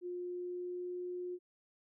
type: tone with pitch glide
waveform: sine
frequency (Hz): 356 to 358.3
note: F4 to F4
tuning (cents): +33 to +44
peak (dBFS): -38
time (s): 0.01-1.39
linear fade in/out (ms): 50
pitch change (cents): +11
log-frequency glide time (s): 0.19-1.01
effects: none